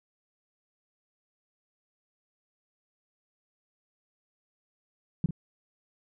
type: tone with echo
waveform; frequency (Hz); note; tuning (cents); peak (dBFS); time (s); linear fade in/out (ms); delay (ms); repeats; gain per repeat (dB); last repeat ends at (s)
sine; 164.81; E3; 0; -20; 5.24-5.26; 2; 48; 1; -11; 5.308
effects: none